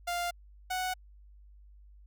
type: tone pair in turn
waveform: sawtooth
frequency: 698.5 / 740 Hz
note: F5 / F#5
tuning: 0 / 0 cents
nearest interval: minor second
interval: 100 cents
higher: second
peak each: -27 dBFS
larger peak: neither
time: 0.07-0.31 / 0.7-0.94 s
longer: neither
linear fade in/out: 10 ms
effects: added 50 Hz sine -52 dBFS peak until 2.06 s